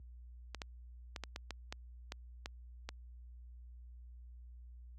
clicks, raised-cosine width 0.2 ms, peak -24 dBFS, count 10, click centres 0.547 / 0.618 / 1.162 / 1.237 / 1.361 / 1.507 / 1.725 / 2.121 / 2.459 / 2.89 s, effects added 60 Hz sine -41 dBFS peak until 4.98 s + high-pass 100 Hz 12 dB/octave

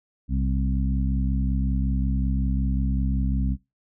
harmonic tone with a mistuned harmonic, 65.41 Hz, C2, in tune, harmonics 1 / 2 / 3 / 4, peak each -23 / -29 / -29 / -32 dBFS, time 0.28-3.57 s, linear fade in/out 50 ms, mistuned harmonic 1, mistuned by -110 cents, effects noise-tail reverb RT60 0.2 s tail -18 dB re dry

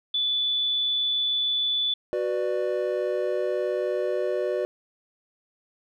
sine tone, 3473 Hz, A7, 23 cents flat, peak -22 dBFS, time 0.14-1.94 s, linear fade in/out 5 ms
triangle chord, B minor, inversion second, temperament just, 370.4 / 493.9 / 592.7 Hz, F#4 / B4 / D5, +2 / 0 / +16 cents, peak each -26 / -27 / -26 dBFS, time 2.13-4.65 s, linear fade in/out 0 ms
effects none

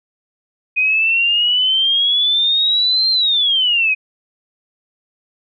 sine exponential two-way sweep, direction up then down, 2489 to 4190 to 2489 Hz, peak -12 dBFS, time 0.76-3.95 s, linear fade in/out 20 ms, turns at 3.1 s, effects none

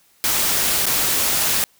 white noise with dropouts, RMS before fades -19 dBFS, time 0.24-1.64 s, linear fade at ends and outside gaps 0 ms, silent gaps 0.856-0.865 s, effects white hiss -57 dBFS RMS until 1.79 s

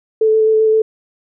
sine tone with vibrato, 437.8 Hz, A4, 9 cents flat, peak -9 dBFS, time 0.21-0.82 s, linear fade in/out 5 ms, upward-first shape square, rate 7.7 Hz, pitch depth 9 cents each way, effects none

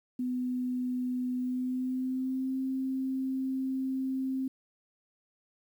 sine tone with pitch glide, 250.7 to 263.5 Hz, B3 to C4, +26 to +12 cents, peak -29 dBFS, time 0.19-4.48 s, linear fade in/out 5 ms, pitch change +86 cents, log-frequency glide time 1.37-2.58 s, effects 10-bit

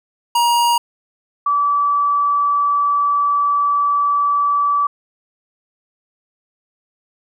square / sine tone pair in turn, 948 / 1153.3 Hz, A#5 / D6, +29 / -32 cents, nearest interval minor third, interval 339 cents, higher second, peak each -13 dBFS, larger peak neither, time 0.35-0.78 / 1.46-4.87 s, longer second, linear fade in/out 5 ms, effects none

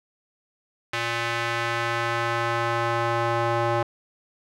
square tone with band-pass filter sweep, 117.2 Hz, A#2, 10 cents sharp, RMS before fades -25 dBFS, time 0.93-3.83 s, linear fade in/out 5 ms, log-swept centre 2200 to 830 Hz, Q 1.1, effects none

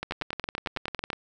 two click trains, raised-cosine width 0.3 ms, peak -15 / -14 dBFS, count 13 / 10, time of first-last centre 0.03-1.131 / 0.11-1.102 s, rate 10.9 / 9.07 Hz, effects none

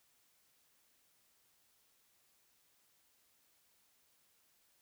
silence, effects white hiss -73 dBFS RMS until 4.81 s

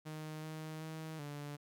sawtooth tone with pitch steps, 155.2 / 156.8 / 158.6 / 145.5 Hz, D#3 / D#3 / D#3 / D3, -4 / +14 / +33 / -16 cents, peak -39 dBFS, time 0.05-1.57 s, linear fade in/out 20 ms, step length 380 ms, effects none

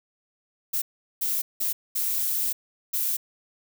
violet noise bursts at uneven times, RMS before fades -26 dBFS, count 5, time 0.73-0.82 / 1.21-1.42 / 1.6-1.73 / 1.95-2.53 / 2.93-3.17 s, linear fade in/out 10 ms, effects none

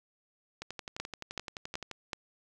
two click trains, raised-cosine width 0.2 ms, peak -17 / -22 dBFS, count 4 / 16, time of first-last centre 1-2.132 / 0.62-1.913 s, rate 2.65 / 11.6 Hz, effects none

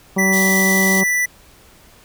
harmonic tone, 191.4 Hz, G3, 41 cents flat, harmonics 1 / 2 / 3 / 4 / 5 / 6, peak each -17 / -23 / -27 / -29 / -31 / -33 dBFS, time 0.16-1.04 s, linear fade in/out 10 ms
square tone, 1976 Hz, B6, in tune, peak -16 dBFS, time 0.18-1.26 s, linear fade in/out 10 ms
white high-pass noise, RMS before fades -26 dBFS, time 0.32-1.02 s, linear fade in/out 20 ms, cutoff 3000 Hz, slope 96 dB/octave
effects pink hiss -48 dBFS RMS until 2.04 s

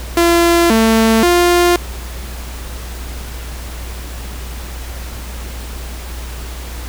sawtooth tone with pitch steps, 341.2 / 223.8 / 350.5 Hz, F4 / A3 / F4, -40 / +30 / +6 cents, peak -5 dBFS, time 0.17-1.76 s, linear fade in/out 2 ms, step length 530 ms, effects added 60 Hz sine -25 dBFS peak until 6.88 s + pink hiss -32 dBFS RMS until 6.88 s

